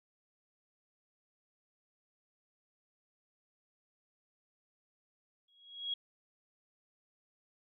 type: tone with exponential growth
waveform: sine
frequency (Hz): 3309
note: G#7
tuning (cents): -7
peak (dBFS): -31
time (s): 5.48-5.94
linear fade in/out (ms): 5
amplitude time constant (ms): 100
effects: none